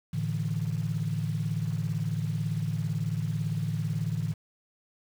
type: chord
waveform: sine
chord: A suspended fourth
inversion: none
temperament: equal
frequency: 110 / 146.83 / 164.81 Hz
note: A2 / D3 / E3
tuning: 0 / 0 / 0 cents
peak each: -31 dBFS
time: 0.13-4.34 s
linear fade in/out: 10 ms
effects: tanh soft clip ceiling -19 dBFS + 8-bit